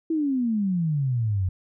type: exponential sweep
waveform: sine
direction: down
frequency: 331.4 to 88.9 Hz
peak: -21 dBFS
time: 0.1-1.49 s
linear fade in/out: 5 ms
effects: none